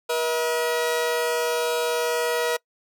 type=tone pair together; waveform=sawtooth; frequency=480 / 640.2 Hz; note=B4 / D#5; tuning=-49 / +49 cents; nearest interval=perfect fourth; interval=498 cents; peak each=-19 / -24 dBFS; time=0.09-2.57 s; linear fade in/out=10 ms; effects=noise-tail reverb RT60 0.1 s tail -24 dB re dry